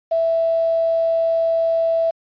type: tone with quantisation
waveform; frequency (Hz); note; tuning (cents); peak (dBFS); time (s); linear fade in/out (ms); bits
sine; 659.3; E5; 0; -15; 0.11-2.11; 10; 7
effects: resampled to 11025 Hz